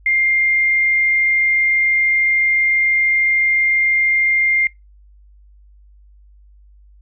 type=tone; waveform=sine; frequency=2109 Hz; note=C7; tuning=13 cents sharp; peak=-13 dBFS; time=0.06-4.67 s; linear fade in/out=2 ms; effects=noise-tail reverb RT60 0.2 s tail -23 dB re dry + added 50 Hz sine -44 dBFS peak until 7.01 s